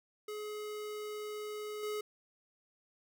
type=tone with level steps; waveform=square; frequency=422.3 Hz; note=G#4; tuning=29 cents sharp; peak=-40 / -36 dBFS; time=0.28-2.01 s; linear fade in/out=5 ms; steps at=1.83 s; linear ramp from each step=2 ms; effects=none